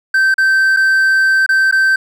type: tone with dropouts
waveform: triangle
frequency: 1554 Hz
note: G6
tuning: 16 cents flat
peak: -7 dBFS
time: 0.14-1.96 s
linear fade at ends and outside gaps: 5 ms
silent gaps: 0.342-0.381 / 0.765-0.769 / 1.463-1.49 / 1.713-1.724 s
effects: none